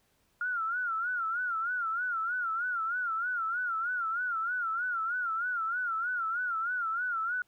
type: tone with vibrato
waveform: sine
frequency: 1400 Hz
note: F6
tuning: 4 cents sharp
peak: -29 dBFS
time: 0.41-7.42 s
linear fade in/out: 2 ms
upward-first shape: sine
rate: 3.2 Hz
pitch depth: 120 cents each way
effects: pink hiss -71 dBFS RMS until 7.47 s